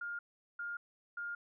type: tone bursts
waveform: sine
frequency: 1412 Hz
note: F6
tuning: 19 cents sharp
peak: -38 dBFS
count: 3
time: 0.01-1.35 s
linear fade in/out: 5 ms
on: 180 ms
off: 400 ms
effects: none